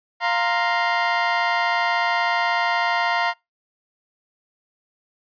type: chord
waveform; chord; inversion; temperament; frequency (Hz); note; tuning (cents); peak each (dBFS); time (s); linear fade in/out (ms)
25% pulse; F suspended fourth; none; just; 698.5 / 931.3 / 1047.7; F5 / Bb5 / C6; 0 / -2 / +2; -19 / -19 / -23; 0.2-3.34; 50
effects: noise-tail reverb RT60 0.2 s tail -25 dB re dry + resampled to 11025 Hz